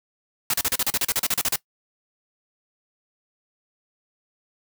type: noise bursts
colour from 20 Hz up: white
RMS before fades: -22 dBFS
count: 15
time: 0.5-1.559 s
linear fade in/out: 2 ms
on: 37 ms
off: 36 ms
effects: noise-tail reverb RT60 0.1 s tail -20 dB re dry